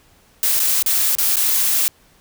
blue noise with dropouts, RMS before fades -17 dBFS, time 0.43-1.88 s, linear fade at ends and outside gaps 0 ms, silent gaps 0.594-0.601 / 0.825-0.862 / 1.152-1.184 / 1.358-1.368 s, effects pink hiss -54 dBFS RMS until 2.2 s

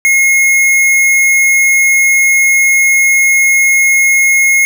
square tone, 2158 Hz, C#7, 47 cents flat, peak -7 dBFS, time 0.05-4.65 s, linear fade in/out 0 ms, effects none

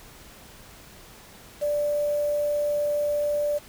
sine tone with quantisation, 587.3 Hz, D5, in tune, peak -22 dBFS, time 1.61-3.59 s, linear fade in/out 20 ms, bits 7, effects pink hiss -48 dBFS RMS until 3.68 s

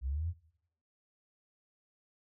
sine exponential sweep, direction up, 61.74 to 91.6 Hz, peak -32 dBFS, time 0.01-0.34 s, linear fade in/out 50 ms, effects noise-tail reverb RT60 0.7 s tail -19 dB re dry

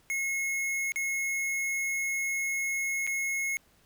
square tone with dropouts, 2171 Hz, C#7, 37 cents flat, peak -29 dBFS, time 0.1-3.57 s, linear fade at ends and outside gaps 0 ms, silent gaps 0.92-0.959 / 3.067-3.074 s, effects pink hiss -64 dBFS RMS until 3.85 s

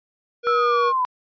square tone, 478.5 Hz, A#4, 45 cents sharp, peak -21 dBFS, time 0.43-0.93 s, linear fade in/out 50 ms
sine linear sweep, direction down, 1336 to 989 Hz, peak -18 dBFS, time 0.47-1.05 s, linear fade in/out 0 ms
effects resampled to 11025 Hz

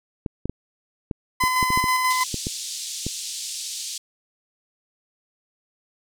clicks, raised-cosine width 3 ms, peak -14 dBFS, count 12, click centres 0.262 / 0.456 / 0.496 / 1.112 / 1.438 / 1.628 / 1.704 / 1.775 / 1.841 / 2.343 / 2.469 / 3.066 s
30% pulse tone with tremolo, 1017 Hz, C6, 50 cents flat, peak -15 dBFS, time 1.4-2.24 s, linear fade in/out 10 ms, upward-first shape square, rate 6.2 Hz, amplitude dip 30%
white band-pass noise, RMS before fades -32 dBFS, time 2.1-3.98 s, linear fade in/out 5 ms, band 3400 to 8400 Hz, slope 24 dB/octave
effects none

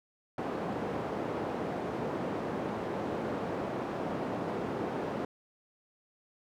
white band-pass noise, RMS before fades -35 dBFS, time 0.38-5.25 s, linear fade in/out 2 ms, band 140 to 600 Hz, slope 12 dB/octave, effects none

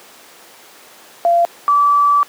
sine tone pair in turn, 687 / 1155.4 Hz, F5 / D6, -29 / -29 cents, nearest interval major sixth, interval 900 cents, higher second, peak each -9 dBFS, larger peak neither, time 1.25-1.45 / 1.68-2.23 s, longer second, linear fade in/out 0 ms, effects pink hiss -41 dBFS RMS until 2.28 s + high-pass 400 Hz 12 dB/octave

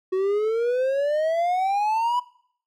triangle exponential sweep, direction up, 370 to 995 Hz, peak -18 dBFS, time 0.12-2.2 s, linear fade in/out 10 ms, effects noise-tail reverb RT60 0.6 s tail -20 dB re dry

